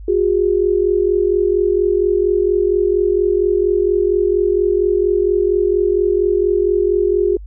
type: tone pair together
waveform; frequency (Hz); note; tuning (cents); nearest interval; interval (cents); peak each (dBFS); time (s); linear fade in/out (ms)
sine; 361.6 / 405.9; F#4 / G#4; -40 / -40; major second; 200; -15; 0.08-7.37; 5
effects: added 50 Hz sine -30 dBFS peak until 7.46 s